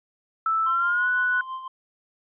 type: tone with pitch glide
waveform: sine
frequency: 1318.5 to 1480 Hz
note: E6 to F#6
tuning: 0 to 0 cents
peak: -20 dBFS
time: 0.46-1.41 s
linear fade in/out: 2 ms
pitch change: +200 cents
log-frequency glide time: 0.65-1.08 s
type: tone with tremolo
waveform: triangle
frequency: 1044 Hz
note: C6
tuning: 4 cents flat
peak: -27 dBFS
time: 0.66-1.68 s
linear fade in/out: 5 ms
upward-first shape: sine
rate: 6 Hz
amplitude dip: 60%
effects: resampled to 8000 Hz